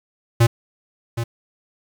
square tone with echo, 116.54 Hz, A#2, in tune, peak -11 dBFS, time 0.4-0.47 s, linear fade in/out 10 ms, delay 770 ms, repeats 1, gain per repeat -11 dB, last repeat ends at 1.24 s, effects 8-bit

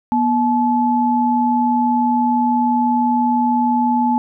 sine tone pair together, 242.2 / 863 Hz, B3 / A5, -34 / -34 cents, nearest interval octave + minor seventh, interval 2200 cents, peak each -16 dBFS, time 0.12-4.18 s, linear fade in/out 0 ms, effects none

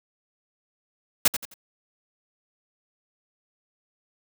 white noise with echo, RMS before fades -17 dBFS, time 1.25-1.28 s, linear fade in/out 5 ms, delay 87 ms, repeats 3, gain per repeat -10 dB, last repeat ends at 1.541 s, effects none

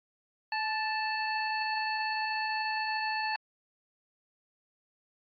harmonic tone with a mistuned harmonic, 880 Hz, A5, in tune, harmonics 1 / 2 / 3 / 5, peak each -32 / -35 / -37 / -39 dBFS, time 0.52-3.36 s, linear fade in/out 2 ms, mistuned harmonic 1, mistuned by -29 cents, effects AAC 32 kbps

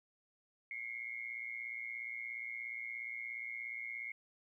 sine tone with amplitude modulation, 2154 Hz, C7, 50 cents sharp, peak -37 dBFS, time 0.71-4.12 s, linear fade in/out 2 ms, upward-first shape sine, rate 117 Hz, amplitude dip 80%, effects 13-bit

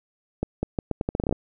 accelerating click train, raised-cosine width 2 ms, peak -11 dBFS, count 13, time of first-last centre 0.43-1.326 s, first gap 200 ms, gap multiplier 0.79, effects none

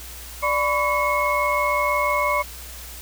sine tone cluster, 588 / 1001 / 1127 / 2178 Hz, D5 / B5 / C#6 / C#7, +2 / +23 / +28 / -31 cents, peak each -24 dBFS, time 0.42-2.43 s, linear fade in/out 20 ms, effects added 60 Hz sine -39 dBFS peak until 3.01 s + white hiss -39 dBFS RMS until 3.01 s

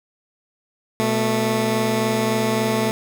15% pulse tone pair together, 121.77 / 220 Hz, B2 / A3, -24 / 0 cents, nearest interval minor seventh, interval 1024 cents, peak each -18 / -13 dBFS, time 1-2.91 s, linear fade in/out 0 ms, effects none

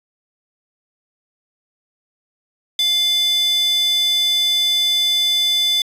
square tone with high-pass filter, 700 Hz, F5, 4 cents sharp, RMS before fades -17 dBFS, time 2.79-5.82 s, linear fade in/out 2 ms, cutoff 3400 Hz, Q 6.6, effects resampled to 32000 Hz

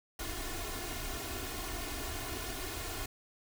pink noise with comb filter, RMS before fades -39 dBFS, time 0.19-3.06 s, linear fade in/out 5 ms, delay 2.8 ms, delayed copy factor +0.9, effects none

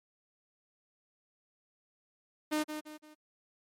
sawtooth tone with echo, 305.2 Hz, D#4, 33 cents flat, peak -25 dBFS, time 2.51-2.64 s, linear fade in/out 20 ms, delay 170 ms, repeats 3, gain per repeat -8 dB, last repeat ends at 3.15 s, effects MP3 64 kbps

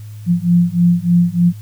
sine beating tone pair, 172.3 / 175.6 Hz, F3 / F3, -23 / +10 cents, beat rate 3.3 Hz, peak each -13 dBFS, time 0.26-1.53 s, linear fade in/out 50 ms, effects added 106 Hz sine -29 dBFS peak until 1.61 s + white hiss -49 dBFS RMS until 1.61 s

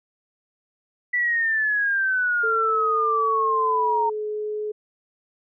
sine exponential sweep, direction down, 1975.5 to 916 Hz, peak -19 dBFS, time 1.13-4.1 s, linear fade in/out 10 ms
sine tone with pitch glide, 444.1 to 424 Hz, A4 to G#4, +16 to +36 cents, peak -25 dBFS, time 2.43-4.72 s, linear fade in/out 10 ms, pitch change -80 cents, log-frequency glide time 3.53-4.26 s
effects none

